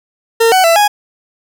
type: tone with pitch steps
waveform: 40% pulse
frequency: 457 / 749 / 667 / 829 Hz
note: A#4 / F#5 / E5 / G#5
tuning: -34 / +21 / +20 / -3 cents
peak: -6 dBFS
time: 0.4-0.88 s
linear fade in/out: 10 ms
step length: 120 ms
effects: none